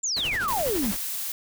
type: exponential sweep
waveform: sine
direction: down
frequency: 7530 to 185 Hz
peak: -24 dBFS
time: 0.03-0.92 s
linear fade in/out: 10 ms
type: noise with tremolo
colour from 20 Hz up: pink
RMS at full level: -33 dBFS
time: 0.16-0.97 s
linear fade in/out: 10 ms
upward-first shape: triangle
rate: 12 Hz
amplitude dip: 75%
type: noise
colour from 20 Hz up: blue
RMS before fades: -31 dBFS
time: 0.48-1.32 s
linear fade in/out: 2 ms
effects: none